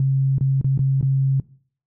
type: tone with dropouts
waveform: sine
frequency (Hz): 135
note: C#3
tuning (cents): -45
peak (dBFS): -15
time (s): 0-1.4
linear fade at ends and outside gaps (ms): 2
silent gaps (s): 0.383-0.409 / 0.613-0.644 / 0.777-0.791 / 1.012-1.027
effects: noise-tail reverb RT60 0.5 s tail -20 dB re dry